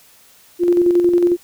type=tone with tremolo; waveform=sine; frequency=350 Hz; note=F4; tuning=4 cents sharp; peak=-9 dBFS; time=0.59-1.37 s; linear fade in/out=50 ms; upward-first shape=square; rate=11 Hz; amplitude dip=40%; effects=white hiss -49 dBFS RMS until 1.43 s